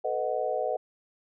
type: chord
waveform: sine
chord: B dominant seventh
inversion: third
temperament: equal with one note detuned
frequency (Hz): 440 / 501.4 / 622.3 / 740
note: A4 / B4 / D#5 / F#5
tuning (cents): 0 / +26 / 0 / 0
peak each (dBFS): -34 / -31 / -31 / -32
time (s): 0.04-0.77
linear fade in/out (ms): 10
effects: none